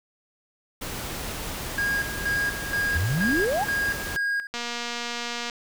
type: noise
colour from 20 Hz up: pink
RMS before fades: -33 dBFS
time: 0.81-4.17 s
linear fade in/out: 10 ms
type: tone with tremolo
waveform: triangle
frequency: 1633 Hz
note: G#6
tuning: 30 cents flat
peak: -21 dBFS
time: 1.78-4.47 s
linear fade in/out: 2 ms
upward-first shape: square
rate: 2.1 Hz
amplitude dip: 70%
type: exponential sweep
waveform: sine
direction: up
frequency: 71.3 to 896 Hz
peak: -22 dBFS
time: 2.94-3.65 s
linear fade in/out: 20 ms
type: click train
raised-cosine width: 0.2 ms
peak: -14 dBFS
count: 229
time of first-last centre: 4.54-5.498 s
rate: 238 Hz
effects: none